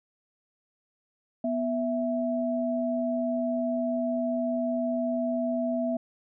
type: tone pair together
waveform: sine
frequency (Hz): 245.8 / 659.3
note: B3 / E5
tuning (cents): -8 / 0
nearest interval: octave + perfect fourth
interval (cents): 1708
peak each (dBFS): -28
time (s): 1.44-5.97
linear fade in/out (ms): 5
effects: none